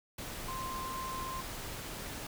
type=tone in noise; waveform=sine; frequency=1046.5 Hz; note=C6; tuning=in tune; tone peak=-38 dBFS; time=0.48-1.41 s; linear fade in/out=5 ms; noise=pink; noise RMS=-42 dBFS; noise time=0.18-2.27 s; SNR=+1 dB; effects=none